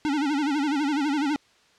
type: tone with vibrato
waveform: square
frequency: 290 Hz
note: D4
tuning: 22 cents flat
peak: -23 dBFS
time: 0.05-1.36 s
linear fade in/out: 0 ms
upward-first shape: sine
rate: 12 Hz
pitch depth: 120 cents each way
effects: white hiss -59 dBFS RMS until 1.78 s + low-pass 5000 Hz 12 dB/octave